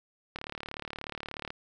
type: click train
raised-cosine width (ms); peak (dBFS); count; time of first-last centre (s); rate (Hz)
0.3; -21; 43; 0.36-1.504; 36.7
effects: none